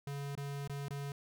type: tone with dropouts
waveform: square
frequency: 141.2 Hz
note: C#3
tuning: 32 cents sharp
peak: -39 dBFS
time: 0.07-1.12 s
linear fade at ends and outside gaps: 2 ms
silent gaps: 0.353-0.375 / 0.676-0.696 / 0.884-0.906 s
effects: none

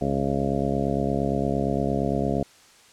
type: harmonic tone with a mistuned harmonic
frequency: 68.7 Hz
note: C#2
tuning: 15 cents flat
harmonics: 1 / 2 / 3 / 4 / 5 / 6 / 7 / 8 / 9 / 10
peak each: -34 / -29 / -28 / -29 / -37 / -30 / -37 / -32 / -33 / -31 dBFS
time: 0.01-2.43 s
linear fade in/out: 5 ms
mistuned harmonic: 1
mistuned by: -87 cents
effects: white hiss -53 dBFS RMS until 2.92 s + low-pass 8000 Hz 12 dB/octave

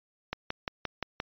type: click train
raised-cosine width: 0.3 ms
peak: -15 dBFS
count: 6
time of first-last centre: 0.33-1.201 s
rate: 5.74 Hz
effects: resampled to 11025 Hz

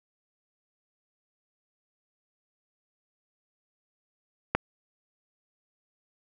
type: click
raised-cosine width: 0.5 ms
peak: -7 dBFS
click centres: 4.55 s
effects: none

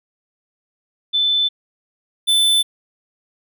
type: tone pair in turn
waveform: sine / square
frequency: 3520 / 3520 Hz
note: A7 / A7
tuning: 0 / 0 cents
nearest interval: unison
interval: 0 cents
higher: neither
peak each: -14 / -13 dBFS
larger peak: second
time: 1.13-1.49 / 2.27-2.63 s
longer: neither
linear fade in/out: 20 ms
effects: none

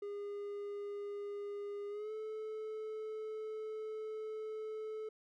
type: tone with pitch glide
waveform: triangle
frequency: 407.6 to 434.3 Hz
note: G#4 to A4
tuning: -32 to -23 cents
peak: -38 dBFS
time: 0.02-5.09 s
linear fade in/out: 5 ms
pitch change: +109 cents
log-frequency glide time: 1.89-2.12 s
effects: none

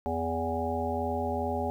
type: harmonic tone with a mistuned harmonic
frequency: 82.41 Hz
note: E2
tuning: in tune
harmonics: 1 / 3 / 5 / 7 / 9 / 10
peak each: -35 / -35 / -35 / -35 / -35 / -35 dBFS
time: 0.06-1.7 s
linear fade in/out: 0 ms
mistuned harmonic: 1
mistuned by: +27 cents
effects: 10-bit

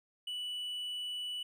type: tone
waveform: triangle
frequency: 2960 Hz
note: F#7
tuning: in tune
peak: -35 dBFS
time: 0.27-1.43 s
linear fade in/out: 5 ms
effects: none

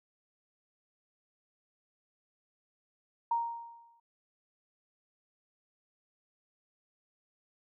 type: tone with exponential decay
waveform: sine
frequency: 932.3 Hz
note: A#5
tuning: in tune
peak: -25 dBFS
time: 3.31-4 s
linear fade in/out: 5 ms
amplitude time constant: 150 ms
effects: none

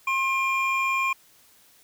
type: tone pair together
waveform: triangle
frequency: 1066.4 / 2394 Hz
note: C6 / D7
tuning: +33 / +33 cents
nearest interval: octave + major second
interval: 1400 cents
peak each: -23 dBFS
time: 0.07-1.13 s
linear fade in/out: 5 ms
effects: white hiss -57 dBFS RMS until 1.83 s

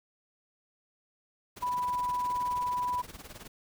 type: noise with tremolo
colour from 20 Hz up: pink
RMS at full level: -44 dBFS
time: 1.56-3.48 s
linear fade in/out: 10 ms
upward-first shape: sine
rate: 19 Hz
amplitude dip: 80%
type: tone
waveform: sine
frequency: 988 Hz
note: B5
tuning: in tune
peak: -28 dBFS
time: 1.62-3.02 s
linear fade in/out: 10 ms
effects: none

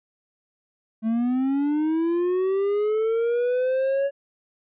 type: linear sweep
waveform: triangle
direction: up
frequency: 218.1 to 562 Hz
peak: -18 dBFS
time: 1.02-4.11 s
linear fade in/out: 50 ms
effects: resampled to 8000 Hz

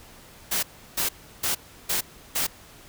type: noise bursts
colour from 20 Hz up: white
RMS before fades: -25 dBFS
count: 5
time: 0.51-2.47 s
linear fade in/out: 10 ms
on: 120 ms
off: 340 ms
effects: pink hiss -49 dBFS RMS until 2.88 s

